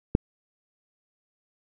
click, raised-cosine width 3 ms, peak -5 dBFS, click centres 0.151 s, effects none

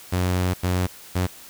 sawtooth tone bursts at uneven times, 90.9 Hz, F#2, 30 cents flat, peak -16 dBFS, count 3, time 0.12-0.54 / 0.63-0.87 / 1.15-1.27 s, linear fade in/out 10 ms, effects white hiss -44 dBFS RMS until 1.49 s

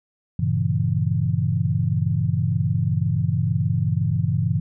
sine chord, G diminished seventh, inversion none, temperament equal with one note detuned, 97.6 / 116.54 / 138.59 / 164.81 Hz, G2 / Bb2 / Db3 / Fb3, -7 / 0 / 0 / 0 cents, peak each -24 dBFS, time 0.39-4.6 s, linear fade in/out 5 ms, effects none

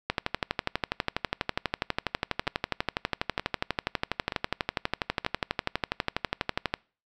two click trains, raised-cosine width 0.3 ms, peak -14 / -9 dBFS, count 4 / 82, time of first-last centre 2.47-5.248 / 0.1-6.739 s, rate 1.08 / 12.2 Hz, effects noise-tail reverb RT60 0.4 s tail -26 dB re dry

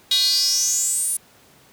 square tone with high-pass filter sweep, 222.9 Hz, A3, 23 cents sharp, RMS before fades -20 dBFS, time 0.11-1.17 s, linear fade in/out 5 ms, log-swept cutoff 3700 to 10000 Hz, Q 9.2, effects pink hiss -52 dBFS RMS until 1.72 s + high-pass 100 Hz 12 dB/octave

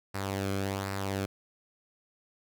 sawtooth tone with flanger, 97.7 Hz, G2, 5 cents flat, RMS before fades -33 dBFS, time 0.14-1.26 s, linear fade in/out 10 ms, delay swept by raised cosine 0.3 to 1.1 ms, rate 1.3 Hz, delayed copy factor -0.55, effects 10-bit

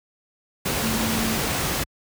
sine tone in noise, 223.4 Hz, A3, 27 cents sharp, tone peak -25 dBFS, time 0.82-1.38 s, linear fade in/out 10 ms, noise pink, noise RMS -24 dBFS, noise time 0.65-1.84 s, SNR -4 dB, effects high-pass 60 Hz 12 dB/octave

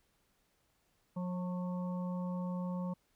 harmonic tone with a mistuned harmonic, 179.8 Hz, F#3, 49 cents flat, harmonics 1 / 3 / 5 / 6, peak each -35 / -45 / -49 / -51 dBFS, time 1.16-2.94 s, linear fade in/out 10 ms, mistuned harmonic 6, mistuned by +34 cents, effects pink hiss -75 dBFS RMS until 3.15 s

